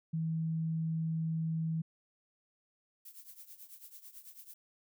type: tone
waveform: sine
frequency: 161.6 Hz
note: E3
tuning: 34 cents flat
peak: -31 dBFS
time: 0.13-1.82 s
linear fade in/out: 10 ms
type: noise with tremolo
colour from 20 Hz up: violet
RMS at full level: -49 dBFS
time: 3.05-4.54 s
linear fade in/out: 5 ms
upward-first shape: triangle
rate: 9.1 Hz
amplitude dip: 85%
effects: none